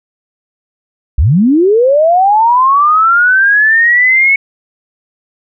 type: linear sweep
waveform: sine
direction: up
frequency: 51.91 to 2217 Hz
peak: -5 dBFS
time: 1.18-4.36 s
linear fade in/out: 5 ms
effects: none